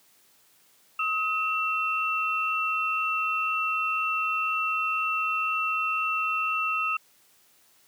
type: tone pair together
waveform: sine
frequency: 1272.8 / 2701 Hz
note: D#6 / E7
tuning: +39 / +42 cents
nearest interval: octave + minor second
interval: 1303 cents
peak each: -27 dBFS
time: 0.99-6.97 s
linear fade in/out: 5 ms
effects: white hiss -61 dBFS RMS until 7.87 s + high-pass 100 Hz 12 dB/octave